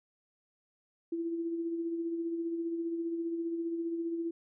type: tone with tremolo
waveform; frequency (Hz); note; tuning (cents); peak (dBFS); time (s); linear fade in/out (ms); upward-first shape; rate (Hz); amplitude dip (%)
sine; 334.5; E4; +25; -30; 1.12-4.31; 5; sine; 15; 40
effects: none